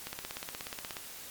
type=click train; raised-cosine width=0.2 ms; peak=-20 dBFS; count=16; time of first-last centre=0.07-0.968 s; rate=16.7 Hz; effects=white hiss -46 dBFS RMS until 1.3 s + MP3 96 kbps